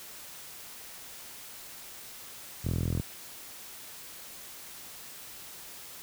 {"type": "tone with band-pass filter", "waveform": "5% pulse", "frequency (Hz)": 41.98, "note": "E1", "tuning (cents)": 32, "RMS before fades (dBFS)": -30, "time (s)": [2.64, 3.01], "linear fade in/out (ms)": 10, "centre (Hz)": 100, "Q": 1.6, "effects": ["white hiss -46 dBFS RMS until 6.02 s"]}